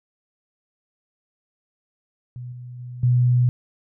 sine tone with level steps, 123.47 Hz, B2, in tune, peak -31 / -34 / -32 / -14 dBFS, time 2.36-3.49 s, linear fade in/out 0 ms, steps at 2.52 / 2.79 / 3.03 s, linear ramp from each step 5 ms, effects none

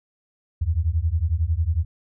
sine beating tone pair, 76.5 / 87.5 Hz, D#2 / F2, -29 / +4 cents, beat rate 11 Hz, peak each -22 dBFS, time 0.61-1.85 s, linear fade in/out 10 ms, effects none

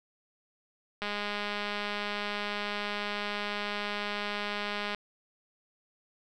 click train, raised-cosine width 0.3 ms, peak -18 dBFS, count 810, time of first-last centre 1.02-4.947 s, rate 206 Hz, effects none

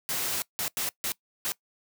white noise bursts at uneven times, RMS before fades -30 dBFS, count 5, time 0.09-0.42 / 0.59-0.68 / 0.77-0.89 / 1.04-1.12 / 1.45-1.52 s, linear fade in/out 0 ms, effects noise-tail reverb RT60 0.1 s tail -21 dB re dry + high-pass 80 Hz 12 dB/octave

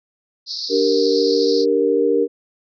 pink band-pass noise, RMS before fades -27 dBFS, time 0.46-1.66 s, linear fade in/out 50 ms, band 4100 to 5300 Hz, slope 96 dB/octave
sine chord, G minor, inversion second, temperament equal, 293.7 / 392 / 466.2 Hz, D4 / G4 / Bb4, 0 / 0 / 0 cents, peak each -21 / -19 / -16 dBFS, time 0.69-2.28 s, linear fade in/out 50 ms
effects none

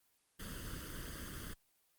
pink noise with comb filter, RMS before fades -45 dBFS, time 0.39-1.54 s, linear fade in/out 10 ms, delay 0.63 ms, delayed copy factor +1, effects white hiss -75 dBFS RMS until 1.98 s + Opus 24 kbps

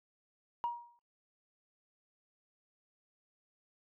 sine tone with exponential decay, 950 Hz, A#5, 33 cents sharp, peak -28 dBFS, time 0.64-0.99 s, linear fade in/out 0 ms, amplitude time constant 74 ms, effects noise-tail reverb RT60 0.4 s tail -24 dB re dry + tanh soft clip ceiling -27 dBFS

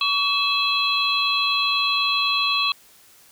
sine tone cluster, 1132 / 2617 / 3331 / 4056 Hz, C#6 / E7 / G#7 / B7, +36 / -13 / +4 / +45 cents, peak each -24 dBFS, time 0.01-2.72 s, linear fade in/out 2 ms, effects white hiss -52 dBFS RMS until 3.31 s

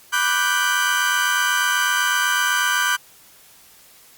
35% pulse chord, G major seventh, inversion first, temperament equal, 987.8 / 1174.7 / 1480 / 1568 Hz, B5 / D6 / F#6 / G6, 0 / 0 / 0 / 0 cents, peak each -25 / -23 / -20 / -20 dBFS, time 0.12-2.97 s, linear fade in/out 20 ms, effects white hiss -49 dBFS RMS until 4.17 s + Opus 48 kbps

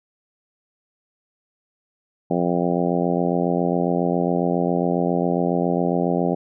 harmonic tone, 87.31 Hz, F2, in tune, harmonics 2 / 3 / 4 / 5 / 6 / 7 / 8 / 9, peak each -23 / -25 / -26 / -27 / -28 / -28 / -29 / -30 dBFS, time 2.3-6.35 s, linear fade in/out 10 ms, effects none

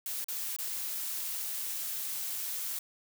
blue noise with dropouts, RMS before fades -36 dBFS, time 0.06-2.79 s, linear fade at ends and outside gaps 2 ms, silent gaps 0.243-0.284 / 0.564-0.586 s, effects none

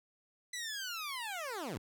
15% pulse linear sweep, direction down, 2007 to 76.1 Hz, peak -32 dBFS, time 0.53-1.78 s, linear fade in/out 5 ms, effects none

